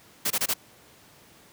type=noise bursts; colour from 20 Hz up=white; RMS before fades=-25 dBFS; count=4; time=0.25-0.539 s; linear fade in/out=10 ms; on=55 ms; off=23 ms; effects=pink hiss -54 dBFS RMS until 1.52 s + high-pass 100 Hz 12 dB/octave